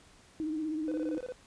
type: tone with vibrato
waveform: sine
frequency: 311.1 Hz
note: D#4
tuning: in tune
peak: -31 dBFS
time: 0.4-1.18 s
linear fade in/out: 0 ms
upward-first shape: sine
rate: 16 Hz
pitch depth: 50 cents each way
type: tone bursts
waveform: triangle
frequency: 503 Hz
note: B4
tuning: 32 cents sharp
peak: -34 dBFS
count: 8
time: 0.88-1.322 s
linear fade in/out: 0 ms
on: 36 ms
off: 22 ms
effects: pink hiss -59 dBFS RMS until 1.46 s + resampled to 22050 Hz